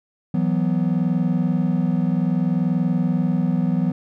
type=chord; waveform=triangle; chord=E suspended second; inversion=none; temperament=just; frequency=164.81 / 185.42 / 247.2 Hz; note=E3 / F#3 / B3; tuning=0 / +4 / +2 cents; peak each=-19 / -19 / -21 dBFS; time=0.34-3.92 s; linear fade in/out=5 ms; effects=tanh soft clip ceiling -8 dBFS